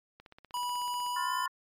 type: click train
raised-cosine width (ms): 0.3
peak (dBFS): -35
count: 15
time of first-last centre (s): 0.2-1.064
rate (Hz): 16.2
type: tone with pitch glide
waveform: square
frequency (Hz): 980 to 1003.5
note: B5 to B5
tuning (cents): -14 to +27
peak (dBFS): -32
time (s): 0.54-1.46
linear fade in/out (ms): 2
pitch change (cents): +41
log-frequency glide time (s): 1.11-1.32
type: harmonic tone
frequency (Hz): 353.9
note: F4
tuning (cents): +23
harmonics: 3 / 4 / 5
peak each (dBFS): -34 / -40 / -40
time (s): 1.16-1.48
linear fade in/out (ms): 5
effects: MP3 64 kbps